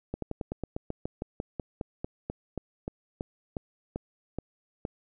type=slowing click train; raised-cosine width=2 ms; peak=-19 dBFS; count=22; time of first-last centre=0.14-4.851 s; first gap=83 ms; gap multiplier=1.09; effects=none